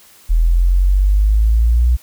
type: exponential sweep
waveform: sine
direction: up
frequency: 40.11 to 61.74 Hz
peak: -9 dBFS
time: 0.29-1.97 s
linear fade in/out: 20 ms
effects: white hiss -46 dBFS RMS until 2.02 s